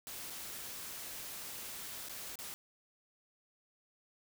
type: noise with dropouts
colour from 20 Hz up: white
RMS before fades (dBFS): -45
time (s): 0.07-2.54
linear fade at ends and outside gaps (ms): 0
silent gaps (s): 0.3-0.304 / 2.086-2.095 / 2.356-2.389
effects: none